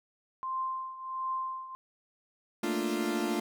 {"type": "tone with tremolo", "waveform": "sine", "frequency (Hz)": 1046.5, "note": "C6", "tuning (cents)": 0, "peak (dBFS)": -29, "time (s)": [0.43, 1.75], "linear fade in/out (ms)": 0, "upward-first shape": "triangle", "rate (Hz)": 1.4, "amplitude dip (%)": 80}
{"type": "chord", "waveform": "40% pulse", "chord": "Bb major seventh", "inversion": "third", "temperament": "equal", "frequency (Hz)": [220, 233.1, 293.7, 349.2], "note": ["A3", "Bb3", "D4", "F4"], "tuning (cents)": [0, 0, 0, 0], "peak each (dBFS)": [-34, -36, -34, -32], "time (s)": [2.63, 3.4], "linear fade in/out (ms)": 5}
{"effects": []}